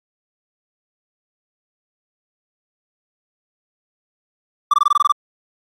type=tone bursts; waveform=triangle; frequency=1172 Hz; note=D6; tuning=4 cents flat; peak=-8 dBFS; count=9; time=4.71-5.121 s; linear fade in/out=5 ms; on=27 ms; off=21 ms; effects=AAC 64 kbps

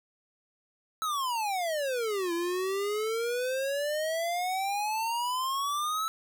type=exponential two-way sweep; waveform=square; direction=down then up; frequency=1318.5 to 336.1 to 1318.5 Hz; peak=-29 dBFS; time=1.02-6.08 s; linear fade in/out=0 ms; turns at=2.33 s; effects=none

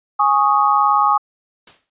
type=chord; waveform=sine; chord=Ab suspended fourth; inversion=none; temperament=just; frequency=830.6 / 1107.5 / 1245.9 Hz; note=Ab5 / Db6 / Eb6; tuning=0 / -2 / +2 cents; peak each=-16 dBFS; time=0.19-1.18 s; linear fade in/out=10 ms
type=noise with exponential decay; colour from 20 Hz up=white; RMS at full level=-36 dBFS; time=1.67-1.9 s; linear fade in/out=5 ms; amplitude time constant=48 ms
effects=resampled to 8000 Hz

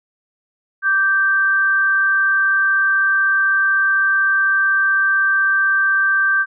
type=tone pair together; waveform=sine; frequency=1169.8 / 1566 Hz; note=D6 / G6; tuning=-7 / -2 cents; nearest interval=perfect fourth; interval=505 cents; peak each=-23 / -13 dBFS; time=0.82-6.46 s; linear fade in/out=50 ms; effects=none

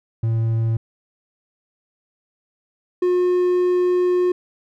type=tone pair in turn; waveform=triangle; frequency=113.3 / 359.7 Hz; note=A#2 / F#4; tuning=-49 / -49 cents; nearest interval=octave + minor sixth; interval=2000 cents; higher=second; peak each=-15 / -13 dBFS; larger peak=second; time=0.23-0.77 / 3.02-4.32 s; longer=second; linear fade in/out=5 ms; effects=none

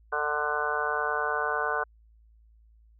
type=harmonic tone; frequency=149.1 Hz; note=D3; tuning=27 cents sharp; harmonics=3 / 4 / 5 / 6 / 7 / 8 / 9 / 10; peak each=-34 / -36 / -34 / -39 / -33 / -34 / -40 / -30 dBFS; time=0.12-1.84 s; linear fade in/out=10 ms; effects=added 55 Hz sine -55 dBFS peak until 2.99 s

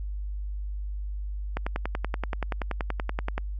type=click train; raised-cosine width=0.5 ms; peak=-14 dBFS; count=20; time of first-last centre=1.57-3.38 s; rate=10.5 Hz; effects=added 50 Hz sine -30 dBFS peak until 3.59 s

